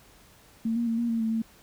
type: tone with pitch steps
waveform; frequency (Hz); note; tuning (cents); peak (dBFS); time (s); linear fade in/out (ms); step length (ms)
sine; 226.2 / 235.6 / 228 / 235.9 / 228.6 / 222.9 / 224.9; A3 / A#3 / A#3 / A#3 / A#3 / A3 / A3; +48 / +19 / -38 / +21 / -34 / +23 / +38; -24; 0.65-1.42; 5; 110
effects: pink hiss -56 dBFS RMS until 1.62 s